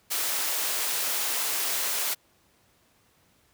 white high-pass noise, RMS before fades -28 dBFS, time 0.1-2.15 s, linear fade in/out 20 ms, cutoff 430 Hz, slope 12 dB/octave, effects pink hiss -64 dBFS RMS until 3.53 s + high-pass 60 Hz 12 dB/octave

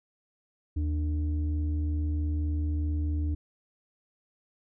sine tone pair together, 77.7 / 296.3 Hz, D#2 / D4, -2 / +15 cents, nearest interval octave + major seventh, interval 2317 cents, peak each -25 / -35 dBFS, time 0.76-3.35 s, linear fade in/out 10 ms, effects tanh soft clip ceiling -21 dBFS

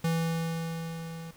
square tone with level ramp, 164.81 Hz, E3, in tune, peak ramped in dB -25 to -40 dBFS, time 0.04-1.31 s, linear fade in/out 5 ms, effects pink hiss -56 dBFS RMS until 1.36 s

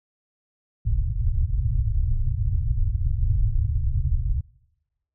pink low-pass noise, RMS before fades -22 dBFS, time 0.85-4.41 s, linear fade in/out 10 ms, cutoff 130 Hz, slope 96 dB/octave, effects noise-tail reverb RT60 1.0 s tail -25 dB re dry

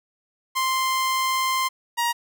sawtooth tone pair in turn, 1046.5 / 945.4 Hz, C6 / A#5, 0 / +24 cents, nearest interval major second, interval 176 cents, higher first, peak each -17 dBFS, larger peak neither, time 0.55-1.69 / 1.97-2.13 s, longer first, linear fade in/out 20 ms, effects none

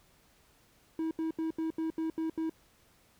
triangle tone bursts, 321.9 Hz, E4, 41 cents flat, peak -28 dBFS, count 8, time 0.99-2.496 s, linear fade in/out 2 ms, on 120 ms, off 78 ms, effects pink hiss -65 dBFS RMS until 3.19 s

